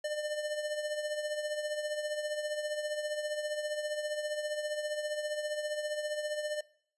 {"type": "tone with tremolo", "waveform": "square", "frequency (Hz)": 600, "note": "D5", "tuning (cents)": 37, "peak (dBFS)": -31, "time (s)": [0.04, 6.61], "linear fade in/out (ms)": 5, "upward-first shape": "triangle", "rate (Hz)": 15, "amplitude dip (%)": 65, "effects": ["noise-tail reverb RT60 0.6 s tail -21 dB re dry", "resampled to 24000 Hz"]}